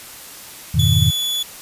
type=chord; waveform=sine; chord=F half-diminished seventh; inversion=none; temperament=just; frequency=87.31 / 104.77 / 125.72 / 157.15 Hz; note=F2 / Ab2 / Cb3 / Eb3; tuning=0 / +16 / +31 / +18 cents; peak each=-18 dBFS; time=0.74-1.11 s; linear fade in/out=10 ms
type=tone; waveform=40% pulse; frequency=3430 Hz; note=A7; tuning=45 cents flat; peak=-18 dBFS; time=0.79-1.43 s; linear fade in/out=5 ms
effects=white hiss -37 dBFS RMS until 1.61 s + resampled to 32000 Hz